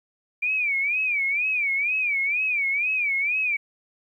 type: tone with vibrato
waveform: sine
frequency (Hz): 2357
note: D7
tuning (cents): +6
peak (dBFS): -21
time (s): 0.42-3.57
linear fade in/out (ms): 10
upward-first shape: sine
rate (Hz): 2.1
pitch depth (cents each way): 150
effects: 10-bit